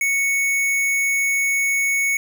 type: tone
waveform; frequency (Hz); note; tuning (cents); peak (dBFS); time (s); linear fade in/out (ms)
square; 2217; C#7; 0; -18; 0.01-2.17; 2
effects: none